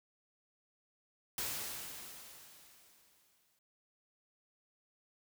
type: noise with exponential decay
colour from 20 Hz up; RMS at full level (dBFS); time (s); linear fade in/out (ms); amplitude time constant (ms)
white; -37; 1.38-3.59; 2; 480
effects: none